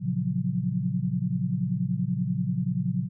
sine chord, Gb major seventh, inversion first, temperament equal, 116.54 / 138.59 / 174.61 / 185 Hz, Bb2 / Db3 / F3 / Gb3, 0 / 0 / 0 / 0 cents, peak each -32 / -30 / -29 / -29 dBFS, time 0-3.09 s, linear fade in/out 50 ms, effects none

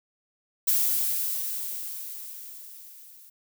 violet noise with level ramp, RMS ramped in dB -22 to -51 dBFS, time 0.67-3.3 s, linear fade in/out 10 ms, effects none

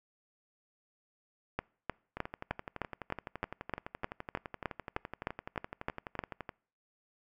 two click trains, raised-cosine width 0.5 ms, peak -17 / -24 dBFS, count 16 / 52, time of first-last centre 1.59-6.191 / 2.17-6.492 s, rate 3.26 / 11.8 Hz, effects noise-tail reverb RT60 0.5 s tail -26 dB re dry

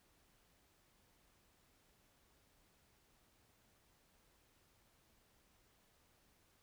silence, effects pink hiss -73 dBFS RMS until 6.62 s

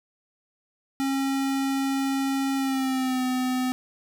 square tone with pitch glide, 271.4 to 254.7 Hz, C#4 to C4, -36 to -46 cents, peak -24 dBFS, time 1-3.72 s, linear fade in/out 0 ms, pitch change -110 cents, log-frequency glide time 2.56-3.23 s, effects none

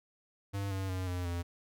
square tone with pitch steps, 99.4 / 96.01 / 92.74 / 89.58 / 86.53 Hz, G2 / G2 / F#2 / F2 / F2, +25 / -35 / +5 / +44 / -15 cents, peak -34 dBFS, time 0.53-1.43 s, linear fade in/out 20 ms, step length 180 ms, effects none

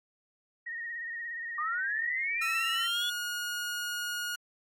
sine tone with vibrato, 1864.7 Hz, A#6, in tune, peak -35 dBFS, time 0.66-2.87 s, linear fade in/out 10 ms, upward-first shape sine, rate 17 Hz, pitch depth 40 cents each way
sine linear sweep, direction up, 1170 to 3459 Hz, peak -30 dBFS, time 1.58-3.1 s, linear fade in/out 5 ms
sawtooth tone with pitch glide, 1334 to 1438 Hz, E6 to F#6, +20 to -50 cents, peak -29 dBFS, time 2.41-4.36 s, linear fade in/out 10 ms, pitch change +130 cents, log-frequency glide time 2.73-3.04 s
effects AAC 64 kbps

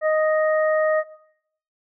harmonic tone, 622.3 Hz, D#5, in tune, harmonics 1 / 2 / 3, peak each -17 / -28 / -28 dBFS, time 0.01-1.04 s, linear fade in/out 50 ms, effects noise-tail reverb RT60 0.7 s tail -17 dB re dry

